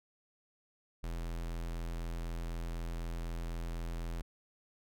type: tone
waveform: square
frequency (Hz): 42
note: E1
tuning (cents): +33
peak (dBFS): -37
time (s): 1.03-4.22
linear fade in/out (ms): 10
effects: none